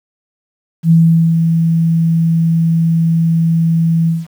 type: tone with ADSR envelope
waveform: sine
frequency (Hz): 164.81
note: E3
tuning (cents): 0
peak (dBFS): -4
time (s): 0.83-4.27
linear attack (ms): 76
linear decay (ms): 430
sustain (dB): -5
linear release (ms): 190
effects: 7-bit